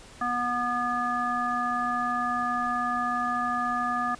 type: harmonic tone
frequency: 243.3 Hz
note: B3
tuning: 26 cents flat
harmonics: 1 / 3 / 5 / 7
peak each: -34 / -31 / -27 / -34 dBFS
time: 0.21-4.15 s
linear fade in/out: 5 ms
effects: pink hiss -49 dBFS RMS until 4.19 s + resampled to 22050 Hz